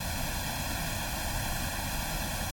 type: noise with comb filter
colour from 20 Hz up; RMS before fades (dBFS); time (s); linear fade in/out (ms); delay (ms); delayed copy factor
pink; -33; 0-2.51; 10; 1.2; +0.95
effects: AAC 64 kbps